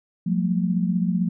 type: tone cluster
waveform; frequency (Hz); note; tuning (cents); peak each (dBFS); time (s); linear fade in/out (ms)
sine; 177.8 / 193.4 / 224.7; F3 / G3 / A3; +31 / -23 / +37; -21 / -27 / -26; 0.26-1.29; 10
effects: none